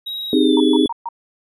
triangle tone with pitch glide, 3819 to 3422 Hz, A#7 to A7, +41 to -49 cents, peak -23 dBFS, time 0.06-0.88 s, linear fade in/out 10 ms, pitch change -190 cents, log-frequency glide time 0.3-0.62 s
sine chord, Ab major seventh, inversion first, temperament equal, 261.6 / 311.1 / 392 / 415.3 Hz, C4 / Eb4 / G4 / Ab4, 0 / 0 / 0 / 0 cents, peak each -16 / -15 / -20 / -20 dBFS, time 0.33-0.86 s, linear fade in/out 2 ms
sine tone bursts, 932.3 Hz, A#5, in tune, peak -22 dBFS, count 4, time 0.57-1.088 s, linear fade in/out 2 ms, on 32 ms, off 130 ms
effects none

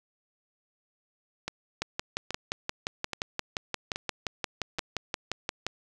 two click trains, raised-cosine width 0.2 ms, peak -15 / -12 dBFS, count 5 / 23, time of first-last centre 1.48-4.786 / 1.82-5.666 s, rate 1.21 / 5.72 Hz, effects none

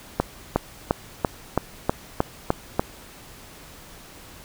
accelerating click train, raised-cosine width 1 ms, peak -4 dBFS, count 9, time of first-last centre 0.2-2.795 s, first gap 360 ms, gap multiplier 0.97, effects pink hiss -45 dBFS RMS until 4.44 s

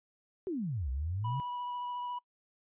sine exponential two-way sweep, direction down then up, 400 to 61.74 to 142.3 Hz, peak -32 dBFS, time 0.47-1.4 s, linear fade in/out 0 ms, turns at 0.9 s
triangle tone with vibrato, 979 Hz, B5, 15 cents flat, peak -34 dBFS, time 1.24-2.19 s, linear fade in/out 10 ms, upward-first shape sine, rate 14 Hz, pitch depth 11 cents each way
effects noise-tail reverb RT60 0.1 s tail -23 dB re dry + resampled to 8000 Hz

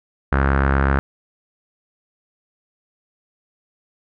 sawtooth tone with low-pass filter, 68.2 Hz, C#2, 28 cents flat, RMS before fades -17 dBFS, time 0.32-0.99 s, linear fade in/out 0 ms, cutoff 1500 Hz, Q 4, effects none

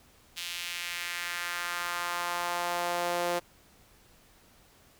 sawtooth tone with high-pass filter sweep, 174.61 Hz, F3, in tune, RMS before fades -33 dBFS, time 0.36-3.4 s, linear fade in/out 20 ms, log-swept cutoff 3100 to 500 Hz, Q 1.7, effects pink hiss -60 dBFS RMS until 4.99 s

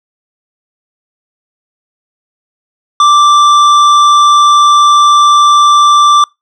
sine tone with tanh clipping, 1174.7 Hz, D6, in tune, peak -5 dBFS, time 3-6.24 s, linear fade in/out 2 ms, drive 17 dB, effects noise-tail reverb RT60 0.2 s tail -26 dB re dry + low-pass 6000 Hz 12 dB/octave

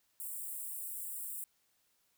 white high-pass noise, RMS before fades -42 dBFS, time 0.2-1.44 s, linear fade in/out 0 ms, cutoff 7700 Hz, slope 96 dB/octave, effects white hiss -75 dBFS RMS until 2.17 s

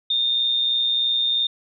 sine tone with amplitude modulation, 3642 Hz, A#7, 41 cents flat, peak -16 dBFS, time 0.1-1.47 s, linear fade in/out 5 ms, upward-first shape sine, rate 123 Hz, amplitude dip 45%, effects none

